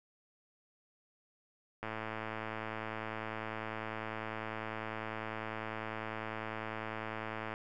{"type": "click train", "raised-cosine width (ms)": 0.5, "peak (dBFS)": -24, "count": 629, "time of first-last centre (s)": [1.83, 7.539], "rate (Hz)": 110, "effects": []}